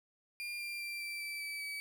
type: tone with pitch steps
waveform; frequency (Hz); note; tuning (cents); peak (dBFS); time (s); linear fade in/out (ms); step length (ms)
35% pulse; 2400 / 2381 / 2361 / 2342 / 2324 / 2305 / 2286; D7 / D7 / D7 / D7 / D7 / D7 / D7; +37 / +23 / +9 / -5 / -19 / -33 / -47; -37; 0.4-1.8; 0; 200
effects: none